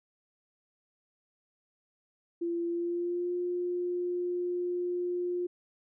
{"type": "tone with pitch glide", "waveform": "sine", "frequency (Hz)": [341.2, 354.7], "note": ["F4", "F4"], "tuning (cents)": [-40, 27], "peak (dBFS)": -29, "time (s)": [2.41, 5.47], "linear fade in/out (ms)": 10, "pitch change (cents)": 67, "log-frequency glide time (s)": [2.67, 3.34], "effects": []}